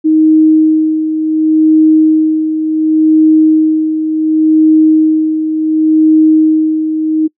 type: tone with tremolo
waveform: sine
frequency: 313.4 Hz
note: D#4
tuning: 13 cents sharp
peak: -3 dBFS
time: 0.04-7.28 s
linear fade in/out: 20 ms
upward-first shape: sine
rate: 0.69 Hz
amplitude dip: 60%
effects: noise-tail reverb RT60 0.1 s tail -25 dB re dry